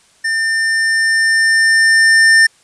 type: tone with level ramp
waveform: square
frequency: 1800 Hz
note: A6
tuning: 39 cents sharp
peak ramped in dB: -15 to -6 dBFS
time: 0.24-2.47 s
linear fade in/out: 10 ms
effects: white hiss -51 dBFS RMS until 2.63 s + resampled to 22050 Hz